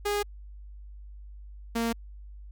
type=tone pair in turn; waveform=sawtooth; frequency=411.1 / 230.7 Hz; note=G#4 / A#3; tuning=-18 / -18 cents; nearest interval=minor seventh; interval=1000 cents; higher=first; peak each=-22 dBFS; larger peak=neither; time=0.05-0.23 / 1.75-1.93 s; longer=neither; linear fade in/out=10 ms; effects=added 50 Hz sine -42 dBFS peak until 2.51 s